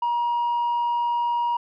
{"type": "tone with tanh clipping", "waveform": "triangle", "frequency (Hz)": 952, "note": "A#5", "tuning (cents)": 36, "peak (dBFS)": -21, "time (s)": [0.02, 1.57], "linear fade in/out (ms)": 5, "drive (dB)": 6, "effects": []}